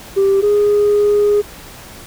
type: tone pair in turn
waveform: sine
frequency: 392 / 413.2 Hz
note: G4 / G#4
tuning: 0 / -9 cents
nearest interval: minor second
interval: 91 cents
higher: second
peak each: -8 dBFS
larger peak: neither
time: 0.16-0.42 / 0.42-1.42 s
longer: second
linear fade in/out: 20 ms
effects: tanh soft clip ceiling -7 dBFS + pink hiss -36 dBFS RMS until 2.06 s